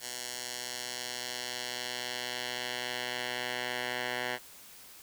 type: tone with band-pass filter sweep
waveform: 10% pulse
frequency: 123.7 Hz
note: B2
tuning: 3 cents sharp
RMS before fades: -37 dBFS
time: 0-4.39 s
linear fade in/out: 50 ms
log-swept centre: 7100 to 2000 Hz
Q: 0.97
effects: white hiss -52 dBFS RMS until 5.02 s